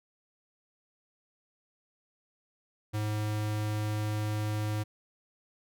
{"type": "tone", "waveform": "square", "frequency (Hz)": 106.3, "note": "G#2", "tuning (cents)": 41, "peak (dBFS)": -30, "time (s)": [2.93, 4.84], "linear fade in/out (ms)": 20, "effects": []}